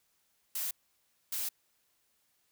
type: noise bursts at uneven times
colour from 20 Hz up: blue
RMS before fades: -35 dBFS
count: 2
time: 0.55-0.71 / 1.32-1.49 s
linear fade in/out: 5 ms
effects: white hiss -74 dBFS RMS until 2.51 s